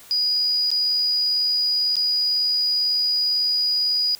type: tone with dropouts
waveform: sine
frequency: 4911 Hz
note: D#8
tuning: 23 cents flat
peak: -18 dBFS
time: 0.11-4.15 s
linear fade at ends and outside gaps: 0 ms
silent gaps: 0.704-0.715 / 1.956-1.967 s
effects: white hiss -46 dBFS RMS until 4.19 s